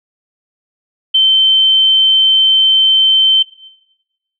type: tone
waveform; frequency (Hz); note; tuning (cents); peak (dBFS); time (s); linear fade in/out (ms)
sine; 3096; G7; -22; -6; 1.14-3.43; 10
effects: noise-tail reverb RT60 1.0 s tail -18 dB re dry